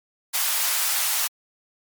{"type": "high-pass noise", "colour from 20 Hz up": "white", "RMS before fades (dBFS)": -23, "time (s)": [0.33, 1.28], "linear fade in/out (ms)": 20, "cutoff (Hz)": 700, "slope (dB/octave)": 24, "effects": ["MP3 96 kbps"]}